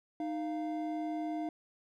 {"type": "tone pair together", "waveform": "triangle", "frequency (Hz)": [309.6, 695], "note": ["D#4", "F5"], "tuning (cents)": [-9, -9], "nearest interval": "octave + major second", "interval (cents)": 1400, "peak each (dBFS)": [-33, -37], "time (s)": [0.2, 1.49], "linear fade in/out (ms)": 2, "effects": []}